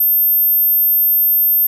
sine tone, 13290 Hz, G#9, in tune, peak -10 dBFS, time 0-1.67 s, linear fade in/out 5 ms, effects none

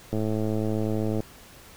click train, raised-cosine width 2 ms, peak -15 dBFS, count 117, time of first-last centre 0.13-1.204 s, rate 108 Hz, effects pink hiss -49 dBFS RMS until 1.76 s

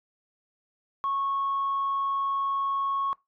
sine tone, 1100 Hz, C#6, 14 cents flat, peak -24 dBFS, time 1.04-3.13 s, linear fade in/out 0 ms, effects noise-tail reverb RT60 0.2 s tail -23 dB re dry + tanh soft clip ceiling -21 dBFS

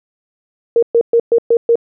sine tone bursts, 466.2 Hz, A#4, in tune, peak -7 dBFS, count 6, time 0.76-1.756 s, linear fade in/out 2 ms, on 66 ms, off 120 ms, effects none

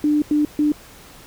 sine tone bursts at uneven times, 298.1 Hz, D4, 26 cents sharp, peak -14 dBFS, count 3, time 0.04-0.22 / 0.31-0.45 / 0.59-0.72 s, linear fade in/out 2 ms, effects pink hiss -44 dBFS RMS until 1.26 s

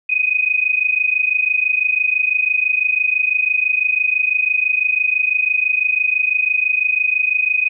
sine tone pair together, 2489 / 2515 Hz, D#7 / D#7, 0 / +18 cents, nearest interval unison, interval 18 cents, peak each -17 / -17 dBFS, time 0.09-7.69 s, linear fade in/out 10 ms, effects none

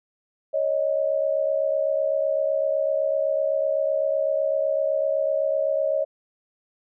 sine tone pair together, 554.4 / 622.3 Hz, C#5 / D#5, 0 / 0 cents, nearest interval major second, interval 200 cents, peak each -23 dBFS, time 0.53-6.05 s, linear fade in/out 20 ms, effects none

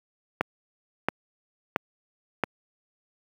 click train, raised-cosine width 0.5 ms, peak -7 dBFS, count 4, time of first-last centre 0.41-2.437 s, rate 1.48 Hz, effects high-pass 150 Hz 12 dB/octave + 8-bit

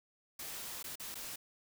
white noise with dropouts, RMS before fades -44 dBFS, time 0.39-1.36 s, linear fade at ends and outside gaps 5 ms, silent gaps 0.828-0.841 / 0.956-0.997 / 1.145-1.153 s, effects none

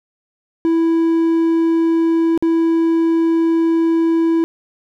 triangle tone with dropouts, 329.6 Hz, E4, in tune, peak -10 dBFS, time 0.65-4.44 s, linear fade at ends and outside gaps 0 ms, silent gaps 2.376-2.425 s, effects none

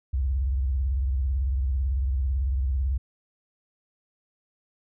sine tone with vibrato, 66 Hz, C2, 16 cents sharp, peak -22 dBFS, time 0.13-2.98 s, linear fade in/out 10 ms, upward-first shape triangle, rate 18 Hz, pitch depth 250 cents each way, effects none

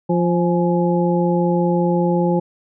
harmonic tone with a mistuned harmonic, 174.8 Hz, F3, 2 cents sharp, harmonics 1 / 2 / 3 / 5, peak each -17 / -20 / -22 / -24 dBFS, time 0.09-2.4 s, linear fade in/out 10 ms, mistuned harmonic 5, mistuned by -63 cents, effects none

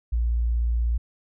sine tone, 58.27 Hz, A#1, in tune, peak -20 dBFS, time 0.12-0.98 s, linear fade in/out 10 ms, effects none

